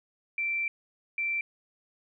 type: tone pair in turn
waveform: sine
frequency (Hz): 2345 / 2345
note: D7 / D7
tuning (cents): -3 / -3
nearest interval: unison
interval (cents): 0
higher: neither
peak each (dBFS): -27 / -27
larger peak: neither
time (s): 0.38-0.68 / 1.18-1.41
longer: first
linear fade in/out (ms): 2
effects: none